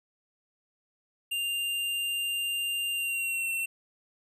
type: tone with pitch glide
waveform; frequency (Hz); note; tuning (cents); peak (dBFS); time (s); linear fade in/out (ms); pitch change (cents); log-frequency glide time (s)
square; 2794 to 2708; F7 to E7; 0 to +46; -29; 1.31-3.66; 10; -54; 2.92-3.49
effects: none